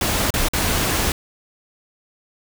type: noise with dropouts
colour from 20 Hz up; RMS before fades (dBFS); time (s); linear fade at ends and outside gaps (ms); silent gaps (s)
pink; -20; 0.01-1.12; 2; 0.305-0.339 / 0.485-0.534
effects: none